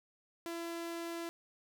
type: tone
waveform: sawtooth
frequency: 336.9 Hz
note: E4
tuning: 38 cents sharp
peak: -35 dBFS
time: 0.46-1.29 s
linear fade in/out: 0 ms
effects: none